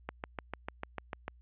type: click train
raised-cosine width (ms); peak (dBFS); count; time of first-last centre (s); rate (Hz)
0.5; -21; 9; 0.09-1.28; 6.72
effects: added 60 Hz sine -56 dBFS peak until 1.41 s + resampled to 8000 Hz